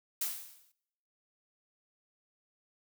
blue noise with exponential decay, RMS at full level -31 dBFS, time 0.21-0.72 s, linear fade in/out 5 ms, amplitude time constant 110 ms, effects noise-tail reverb RT60 0.9 s tail -25 dB re dry

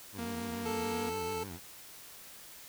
15% pulse tone with vibrato, 90.9 Hz, F#2, 30 cents flat, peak -36 dBFS, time 0.12-1.6 s, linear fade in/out 50 ms, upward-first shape sine, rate 6.9 Hz, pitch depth 160 cents each way
sawtooth tone with pitch glide, 233.1 to 236.5 Hz, A#3 to A#3, 0 to +25 cents, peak -33 dBFS, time 0.18-1.1 s, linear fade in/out 10 ms, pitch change +25 cents, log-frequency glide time 0.85-0.97 s
25% pulse tone, 440 Hz, A4, in tune, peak -31 dBFS, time 0.65-1.44 s, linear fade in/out 10 ms
effects white hiss -51 dBFS RMS until 2.68 s

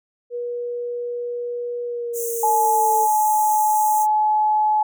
sine tone with pitch glide, 482.2 to 444.7 Hz, B4 to A4, -41 to +18 cents, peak -24 dBFS, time 0.3-3.08 s, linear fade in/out 50 ms, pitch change -141 cents, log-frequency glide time 1.84-2.95 s
pink high-pass noise, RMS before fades -29 dBFS, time 2.13-4.07 s, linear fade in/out 50 ms, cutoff 6100 Hz, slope 96 dB/octave
sine tone, 854 Hz, G#5, 48 cents sharp, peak -15 dBFS, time 2.43-4.83 s, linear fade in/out 5 ms
effects none

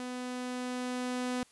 sawtooth tone with level ramp, 250 Hz, B3, 21 cents sharp, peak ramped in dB -33 to -27 dBFS, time 0-1.43 s, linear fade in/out 0 ms, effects white hiss -62 dBFS RMS until 1.51 s + resampled to 24000 Hz

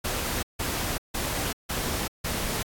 pink noise bursts, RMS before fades -29 dBFS, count 5, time 0.04-2.63 s, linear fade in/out 10 ms, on 390 ms, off 160 ms, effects AAC 64 kbps

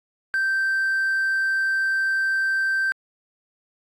triangle tone, 1562 Hz, G6, 7 cents flat, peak -17 dBFS, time 0.34-2.92 s, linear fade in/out 0 ms, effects tanh soft clip ceiling -14 dBFS + AAC 64 kbps

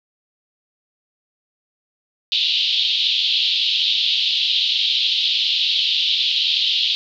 white band-pass noise, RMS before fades -19 dBFS, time 2.32-6.95 s, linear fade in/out 0 ms, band 3000 to 4000 Hz, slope 48 dB/octave, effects none

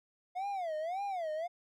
triangle tone with vibrato, 705 Hz, F5, 16 cents sharp, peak -32 dBFS, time 0.35-1.48 s, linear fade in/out 20 ms, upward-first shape sine, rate 1.8 Hz, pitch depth 240 cents each way, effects none

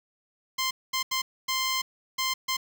10% pulse tone bursts at uneven times, 1046.5 Hz, C6, in tune, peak -17 dBFS, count 6, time 0.58-0.71 / 0.93-1.03 / 1.11-1.22 / 1.48-1.82 / 2.18-2.34 / 2.48-2.57 s, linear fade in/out 10 ms, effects 8-bit

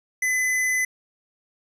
square tone, 2016 Hz, B6, 35 cents sharp, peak -21 dBFS, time 0.22-0.85 s, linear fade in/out 5 ms, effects resampled to 32000 Hz

